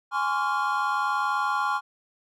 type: chord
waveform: triangle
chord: Db major seventh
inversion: second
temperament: equal with one note detuned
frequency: 830.6 / 1046.5 / 1126.8 / 1396.9 Hz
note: Ab5 / C6 / Db6 / F6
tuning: 0 / 0 / +28 / 0 cents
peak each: -27 dBFS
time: 0.11-1.81 s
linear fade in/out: 50 ms
effects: none